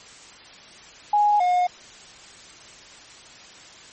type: tone pair in turn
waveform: sine / triangle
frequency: 830.6 / 719.1 Hz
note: G#5 / F#5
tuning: 0 / -50 cents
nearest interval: major second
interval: 250 cents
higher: first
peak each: -15 / -15 dBFS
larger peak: neither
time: 1.13-1.4 / 1.4-1.67 s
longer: neither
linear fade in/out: 5 ms
effects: white hiss -45 dBFS RMS until 3.92 s + MP3 32 kbps